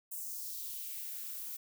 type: noise with high-pass filter sweep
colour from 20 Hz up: violet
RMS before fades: -42 dBFS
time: 0.11-1.57 s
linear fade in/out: 10 ms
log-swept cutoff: 8500 to 790 Hz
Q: 1.8
effects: none